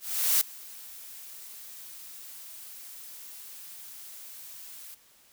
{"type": "noise with ADSR envelope", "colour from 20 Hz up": "blue", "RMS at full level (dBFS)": -22, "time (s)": [0, 4.95], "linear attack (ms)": 410, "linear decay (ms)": 4, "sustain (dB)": -23, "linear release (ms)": 12, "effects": ["white hiss -60 dBFS RMS until 5.32 s"]}